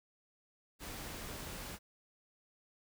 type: noise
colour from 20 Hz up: pink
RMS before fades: -45 dBFS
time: 0.79-1.79 s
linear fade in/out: 50 ms
effects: none